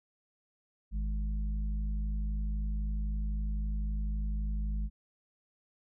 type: harmonic tone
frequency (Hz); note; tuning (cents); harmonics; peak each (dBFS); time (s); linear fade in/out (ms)
51.91; G#1; 0; 1 / 3 / 4; -30 / -45 / -44; 0.91-4.9; 50
effects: none